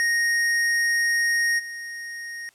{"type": "tone with level steps", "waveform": "square", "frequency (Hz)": 1864.7, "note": "A#6", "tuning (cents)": 0, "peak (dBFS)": [-20, -33], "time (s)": [0, 2.49], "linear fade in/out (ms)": 0, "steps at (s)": 1.58, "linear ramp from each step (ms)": 20, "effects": ["white hiss -60 dBFS RMS until 2.54 s", "low-pass 10000 Hz 12 dB/octave"]}